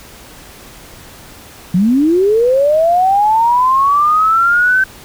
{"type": "linear sweep", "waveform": "sine", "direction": "up", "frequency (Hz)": [168.5, 1549], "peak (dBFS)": -8, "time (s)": [1.74, 4.84], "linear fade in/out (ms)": 5, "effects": ["pink hiss -37 dBFS RMS until 5.04 s"]}